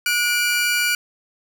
sawtooth tone pair together, 1453 / 2349 Hz, F#6 / D7, -32 / 0 cents, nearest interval minor sixth, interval 832 cents, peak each -17 dBFS, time 0.06-0.95 s, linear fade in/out 2 ms, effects none

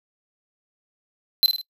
square tone with echo, 4075 Hz, C8, 47 cents flat, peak -13 dBFS, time 1.43-1.46 s, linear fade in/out 0 ms, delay 51 ms, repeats 3, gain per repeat -6 dB, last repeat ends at 1.613 s, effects noise-tail reverb RT60 0.1 s tail -25 dB re dry

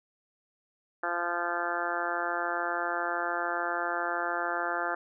harmonic tone, 173 Hz, F3, 16 cents flat, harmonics 2 / 3 / 4 / 5 / 6 / 7 / 8 / 9 / 10, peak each -39 / -39 / -35 / -37 / -41 / -37 / -35 / -36 / -39 dBFS, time 1.03-4.95 s, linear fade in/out 5 ms, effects none

